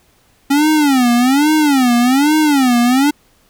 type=tone with vibrato; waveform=square; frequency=272.1 Hz; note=C#4; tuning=32 cents flat; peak=-10 dBFS; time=0.5-3.11 s; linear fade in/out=10 ms; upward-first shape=sine; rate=1.2 Hz; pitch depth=230 cents each way; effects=pink hiss -54 dBFS RMS until 3.49 s